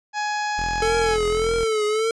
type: harmonic tone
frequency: 838 Hz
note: G#5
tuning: 15 cents sharp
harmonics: 1 / 2 / 3 / 4 / 5 / 6 / 7 / 8 / 9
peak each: -24 / -28 / -35 / -42 / -39 / -37 / -45 / -40 / -52 dBFS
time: 0.13-1.18 s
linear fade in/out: 50 ms
type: tone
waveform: sawtooth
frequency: 42.31 Hz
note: E1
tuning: 46 cents sharp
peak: -25 dBFS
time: 0.58-1.64 s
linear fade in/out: 0 ms
type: tone with vibrato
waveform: square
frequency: 440 Hz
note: A4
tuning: in tune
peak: -20 dBFS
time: 0.82-2.11 s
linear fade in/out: 2 ms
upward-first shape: triangle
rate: 1.7 Hz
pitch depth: 91 cents each way
effects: resampled to 22050 Hz